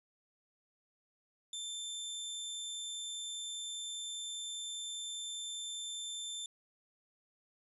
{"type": "tone", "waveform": "25% pulse", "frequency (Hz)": 3555, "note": "A7", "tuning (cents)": 17, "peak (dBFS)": -36, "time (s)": [1.53, 6.46], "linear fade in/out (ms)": 2, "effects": ["resampled to 32000 Hz", "13-bit"]}